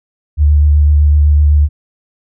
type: tone with vibrato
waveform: sine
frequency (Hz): 74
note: D2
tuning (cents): +14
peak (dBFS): -5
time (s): 0.37-1.69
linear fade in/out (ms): 50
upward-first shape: sine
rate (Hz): 7.9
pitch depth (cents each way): 19
effects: none